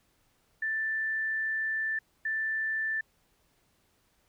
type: tone pair in turn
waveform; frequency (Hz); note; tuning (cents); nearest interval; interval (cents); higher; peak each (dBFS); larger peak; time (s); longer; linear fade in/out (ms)
sine; 1767 / 1767; A6 / A6; +7 / +7; unison; 0; neither; -28; neither; 0.62-1.99 / 2.25-3.01; first; 5
effects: pink hiss -70 dBFS RMS until 4.28 s